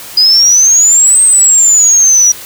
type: exponential two-way sweep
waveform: sine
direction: up then down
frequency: 4900 to 8372 to 5770 Hz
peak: -3 dBFS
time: 0.17-2.32 s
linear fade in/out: 5 ms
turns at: 1.22 s
effects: white hiss -28 dBFS RMS until 2.45 s